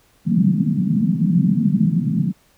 white band-pass noise, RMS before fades -17 dBFS, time 0.25-2.33 s, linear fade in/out 50 ms, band 150 to 220 Hz, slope 48 dB/octave, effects pink hiss -57 dBFS RMS until 2.57 s

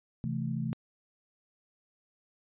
sine chord, A minor, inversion first, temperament just, 132 / 165 / 220 Hz, C3 / E3 / A3, +16 / +2 / 0 cents, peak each -34 / -35 / -35 dBFS, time 0.24-0.73 s, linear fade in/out 0 ms, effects resampled to 8000 Hz

